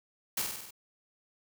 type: noise with echo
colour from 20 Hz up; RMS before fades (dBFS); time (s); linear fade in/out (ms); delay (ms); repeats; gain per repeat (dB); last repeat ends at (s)
white; -31; 0.37-0.42; 5; 48; 6; -3; 0.708
effects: none